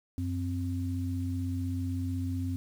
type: tone pair together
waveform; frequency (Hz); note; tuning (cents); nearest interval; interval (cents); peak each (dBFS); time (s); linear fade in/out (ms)
sine; 92.5 / 261.6; F#2 / C4; 0 / 0; octave + tritone; 1800; -31 / -34; 0.18-2.56; 0
effects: 9-bit